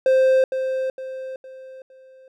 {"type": "tone with echo", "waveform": "triangle", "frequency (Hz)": 523.3, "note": "C5", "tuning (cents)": 0, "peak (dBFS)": -11, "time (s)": [0.06, 0.44], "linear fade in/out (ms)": 2, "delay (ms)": 460, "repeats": 4, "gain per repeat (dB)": -8, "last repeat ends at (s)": 2.28, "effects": []}